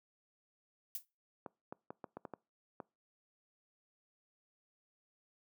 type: noise with exponential decay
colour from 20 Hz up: violet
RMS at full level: -36 dBFS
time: 0.95-1.05 s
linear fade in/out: 1 ms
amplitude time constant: 20 ms
type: clicks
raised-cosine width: 1 ms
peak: -29 dBFS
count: 8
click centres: 1.462 / 1.725 / 1.905 / 2.042 / 2.17 / 2.252 / 2.337 / 2.802 s
effects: noise-tail reverb RT60 0.3 s tail -25 dB re dry + high-pass 200 Hz 12 dB/octave